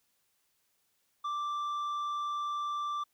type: tone with tanh clipping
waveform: triangle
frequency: 1175 Hz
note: D6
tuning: 1 cent sharp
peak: -33 dBFS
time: 1.24-3.04 s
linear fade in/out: 10 ms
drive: 10 dB
effects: white hiss -75 dBFS RMS until 3.13 s